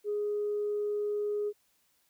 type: tone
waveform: sine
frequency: 415.3 Hz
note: G#4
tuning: in tune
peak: -28 dBFS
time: 0.04-1.53 s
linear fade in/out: 50 ms
effects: tanh soft clip ceiling -24 dBFS + white hiss -71 dBFS RMS until 2.09 s